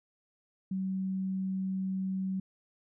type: tone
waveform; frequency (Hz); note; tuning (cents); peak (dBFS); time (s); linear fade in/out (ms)
sine; 189.8; F#3; +44; -30; 0.71-2.4; 5
effects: none